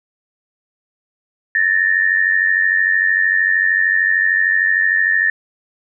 sine tone pair together, 1747 / 1840.2 Hz, A6 / A#6, -13 / -23 cents, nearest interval minor second, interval 90 cents, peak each -15 dBFS, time 1.55-5.3 s, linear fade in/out 2 ms, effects none

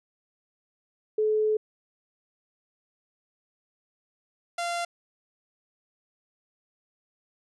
sine / sawtooth tone pair in turn, 430 / 690.7 Hz, A4 / F5, -40 / -19 cents, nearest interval minor sixth, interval 821 cents, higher second, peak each -21 / -24 dBFS, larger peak first, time 1.18-1.57 / 4.58-4.85 s, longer first, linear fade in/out 5 ms, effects resampled to 24000 Hz

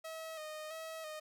sawtooth tone with vibrato, 630 Hz, D#5, 21 cents sharp, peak -39 dBFS, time 0.04-1.2 s, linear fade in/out 10 ms, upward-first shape square, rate 1.5 Hz, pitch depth 36 cents each way, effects none

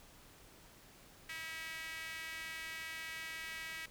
sawtooth tone with high-pass filter, 322.6 Hz, E4, 37 cents flat, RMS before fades -45 dBFS, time 1.29-3.86 s, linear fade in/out 5 ms, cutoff 2000 Hz, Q 3.2, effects pink hiss -60 dBFS RMS until 3.9 s

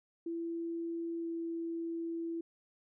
sine tone with pitch glide, 334.9 to 333 Hz, E4 to E4, +27 to +18 cents, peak -35 dBFS, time 0.26-2.41 s, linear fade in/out 5 ms, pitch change -9 cents, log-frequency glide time 1.2-1.26 s, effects none

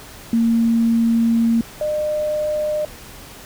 sine tone pair in turn, 230 / 606.1 Hz, A#3 / D#5, -23 / -46 cents, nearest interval octave + perfect fourth, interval 1677 cents, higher second, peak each -13 / -18 dBFS, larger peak first, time 0.33-1.61 / 1.81-2.85 s, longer first, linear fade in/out 2 ms, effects pink hiss -39 dBFS RMS until 3.45 s

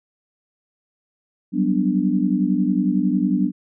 sine chord, G major seventh, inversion third, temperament equal, 185 / 196 / 246.9 / 293.7 Hz, F#3 / G3 / B3 / D4, 0 / 0 / 0 / 0 cents, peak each -22 dBFS, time 1.52-3.52 s, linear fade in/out 50 ms, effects none

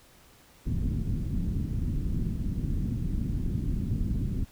pink low-pass noise, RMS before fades -29 dBFS, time 0.65-4.45 s, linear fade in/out 20 ms, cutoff 250 Hz, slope 24 dB/octave, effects pink hiss -57 dBFS RMS until 4.51 s

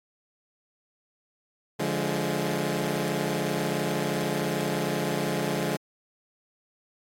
15% pulse chord, D diminished, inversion none, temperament equal with one note detuned, 145.06 / 174.61 / 207.7 Hz, D3 / F3 / Ab3, -21 / 0 / 0 cents, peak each -24 dBFS, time 1.79-5.77 s, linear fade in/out 10 ms, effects AAC 64 kbps

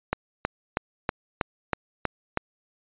click train, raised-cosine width 0.5 ms, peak -8 dBFS, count 8, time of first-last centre 0.13-2.374 s, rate 3.12 Hz, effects resampled to 8000 Hz

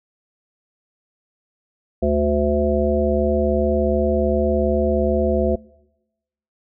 harmonic tone with a mistuned harmonic, 73.42 Hz, D2, in tune, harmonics 1 / 3 / 5 / 7 / 9, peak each -22 / -22 / -22 / -22 / -22 dBFS, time 2.02-5.56 s, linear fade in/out 10 ms, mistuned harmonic 3, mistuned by -21 cents, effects noise-tail reverb RT60 1.0 s tail -25 dB re dry

